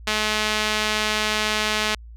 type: tone with band-pass filter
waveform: sawtooth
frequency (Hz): 214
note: A3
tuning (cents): -48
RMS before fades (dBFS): -23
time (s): 0.07-1.95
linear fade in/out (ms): 5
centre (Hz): 3200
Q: 0.83
effects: added 57 Hz sine -38 dBFS peak until 2.16 s